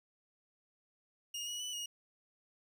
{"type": "tone with pitch steps", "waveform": "25% pulse", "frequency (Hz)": [2848, 2913, 2978, 2876], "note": ["F7", "F#7", "F#7", "F#7"], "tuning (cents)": [33, -28, 11, -50], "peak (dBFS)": -35, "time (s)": [1.34, 1.86], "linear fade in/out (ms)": 5, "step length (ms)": 130, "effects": []}